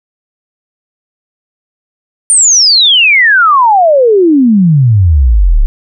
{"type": "exponential sweep", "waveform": "sine", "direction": "down", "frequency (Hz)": [9210, 32.2], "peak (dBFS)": -3, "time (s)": [2.3, 5.66], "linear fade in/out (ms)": 0, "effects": []}